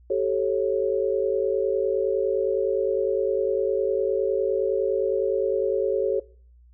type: tone cluster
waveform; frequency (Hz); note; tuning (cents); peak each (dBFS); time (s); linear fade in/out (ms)
sine; 385.1 / 434.9 / 547; G4 / A4 / C#5; -31 / -20 / -23; -25; 0.1-6.2; 5
effects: noise-tail reverb RT60 0.5 s tail -23 dB re dry + added 60 Hz sine -50 dBFS peak until 6.73 s